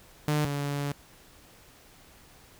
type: tone pair in turn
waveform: sawtooth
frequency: 149.7 / 142.91 Hz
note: D3 / D3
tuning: +33 / -47 cents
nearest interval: minor second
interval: 80 cents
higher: first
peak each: -20 / -25 dBFS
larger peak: first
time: 0.28-0.45 / 0.45-0.92 s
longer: second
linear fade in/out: 0 ms
effects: pink hiss -55 dBFS RMS until 2.59 s